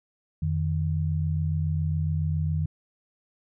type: tone pair together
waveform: sine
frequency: 87.31 / 154.54 Hz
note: F2 / D#3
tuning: 0 / -11 cents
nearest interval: minor seventh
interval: 989 cents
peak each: -26 dBFS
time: 0.42-2.66 s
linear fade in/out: 5 ms
effects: none